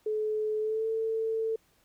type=tone with pitch glide; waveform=sine; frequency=429.7 to 445.9 Hz; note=A4 to A4; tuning=-41 to +23 cents; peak=-27 dBFS; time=0.06-1.56 s; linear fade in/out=5 ms; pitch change=+64 cents; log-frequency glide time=0.6-0.87 s; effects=pink hiss -67 dBFS RMS until 1.84 s